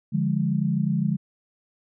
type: chord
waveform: sine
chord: D diminished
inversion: none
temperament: equal with one note detuned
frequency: 146.83 / 174.61 / 206.6 Hz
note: D3 / F3 / Ab3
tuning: 0 / 0 / -9 cents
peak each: -25 dBFS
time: 0.12-1.17 s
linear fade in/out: 20 ms
effects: none